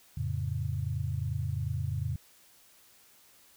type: chord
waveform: sine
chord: F augmented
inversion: none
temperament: equal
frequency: 87.31 / 110 / 138.59 Hz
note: F2 / A2 / C#3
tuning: 0 / 0 / 0 cents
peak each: -34 dBFS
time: 0.17-2.16 s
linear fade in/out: 5 ms
effects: white hiss -60 dBFS RMS until 3.56 s